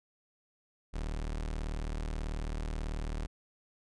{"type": "tone", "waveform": "35% pulse", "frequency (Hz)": 38.36, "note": "D#1", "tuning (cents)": -24, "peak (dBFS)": -32, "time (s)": [0.93, 3.27], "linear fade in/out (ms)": 20, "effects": ["resampled to 22050 Hz"]}